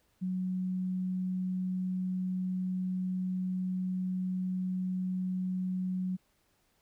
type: tone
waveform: sine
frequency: 184.6 Hz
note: F#3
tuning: 4 cents flat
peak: -30 dBFS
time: 0.21-6.17 s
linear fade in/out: 20 ms
effects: pink hiss -72 dBFS RMS until 6.81 s